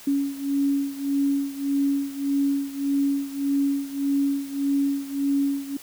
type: beating tone pair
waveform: sine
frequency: 278.7 / 280.4 Hz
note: C#4 / C#4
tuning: +9 / +20 cents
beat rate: 1.7 Hz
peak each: -23 / -26 dBFS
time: 0.07-5.77 s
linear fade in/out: 5 ms
effects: white hiss -45 dBFS RMS until 5.82 s